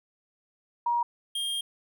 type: tone pair in turn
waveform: sine / square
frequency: 950 / 3218 Hz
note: A#5 / G7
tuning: +33 / +45 cents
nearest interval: octave + major sixth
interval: 2112 cents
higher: second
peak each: -23 / -29 dBFS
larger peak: first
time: 0.86-1.03 / 1.35-1.61 s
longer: second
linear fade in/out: 5 ms
effects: none